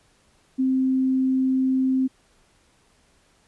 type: tone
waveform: sine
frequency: 261.6 Hz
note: C4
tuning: in tune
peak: -18 dBFS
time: 0.58-2.08 s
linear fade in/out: 20 ms
effects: pink hiss -61 dBFS RMS until 3.47 s + resampled to 24000 Hz